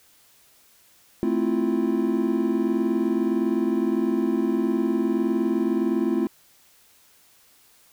triangle chord, F major seventh, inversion first, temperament equal, 220 / 261.6 / 329.6 / 349.2 Hz, A3 / C4 / E4 / F4, 0 / 0 / 0 / 0 cents, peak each -24 dBFS, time 1.23-6.27 s, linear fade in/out 0 ms, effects white hiss -57 dBFS RMS until 7.92 s

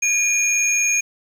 sine tone pair together, 2430 / 6531 Hz, D#7 / G#8, -42 / -30 cents, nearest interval octave + perfect fourth, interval 1712 cents, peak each -17 dBFS, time 0.02-1.01 s, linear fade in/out 10 ms, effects tanh soft clip ceiling -12 dBFS + 7-bit

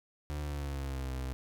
35% pulse tone with pitch glide, 74 to 64.79 Hz, D2 to C2, +14 to -16 cents, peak -33 dBFS, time 0.3-1.33 s, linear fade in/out 0 ms, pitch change -230 cents, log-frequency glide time 0.41-1.11 s, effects none

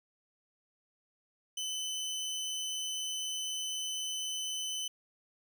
25% pulse tone, 3028 Hz, F#7, 39 cents sharp, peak -31 dBFS, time 1.57-4.88 s, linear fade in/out 5 ms, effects none

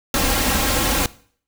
pink noise with comb filter, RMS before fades -19 dBFS, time 0.14-1.06 s, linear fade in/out 2 ms, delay 3.7 ms, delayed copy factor +0.65, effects noise-tail reverb RT60 0.5 s tail -19 dB re dry

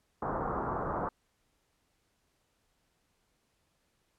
white low-pass noise, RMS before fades -34 dBFS, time 0.22-1.09 s, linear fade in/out 5 ms, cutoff 1300 Hz, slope 48 dB/octave, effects pink hiss -75 dBFS RMS until 4.18 s + low-pass 12000 Hz 12 dB/octave

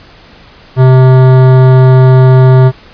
sine tone with hard clipping, 129.6 Hz, C3, 16 cents flat, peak -3 dBFS, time 0.76-2.72 s, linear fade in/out 50 ms, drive 16 dB, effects pink hiss -37 dBFS RMS until 2.93 s + resampled to 11025 Hz

